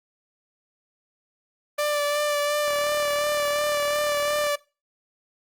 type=tone with vibrato; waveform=sawtooth; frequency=587.3 Hz; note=D5; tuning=in tune; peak=-18 dBFS; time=1.78-4.56 s; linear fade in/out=10 ms; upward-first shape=sine; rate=2.8 Hz; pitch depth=20 cents each way
type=click train; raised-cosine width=0.5 ms; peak=-23 dBFS; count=68; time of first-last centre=2.68-4.467 s; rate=37.5 Hz
effects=noise-tail reverb RT60 0.3 s tail -21 dB re dry + Opus 32 kbps